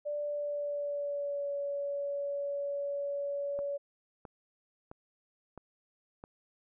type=tone with pitch glide; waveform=sine; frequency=587.3 to 567 Hz; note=D5 to C#5; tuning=0 to +39 cents; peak=-32 dBFS; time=0.05-3.78 s; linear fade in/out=20 ms; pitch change=-61 cents; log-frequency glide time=0.17-1.52 s
type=click train; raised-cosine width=1 ms; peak=-31 dBFS; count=5; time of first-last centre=3.59-6.239 s; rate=1.51 Hz
effects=none